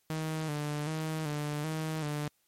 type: tone with vibrato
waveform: sawtooth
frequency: 152.9 Hz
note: D#3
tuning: 30 cents flat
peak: -28 dBFS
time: 0.1-2.28 s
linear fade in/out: 0 ms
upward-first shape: square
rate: 1.3 Hz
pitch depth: 53 cents each way
effects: white hiss -73 dBFS RMS until 2.47 s + MP3 64 kbps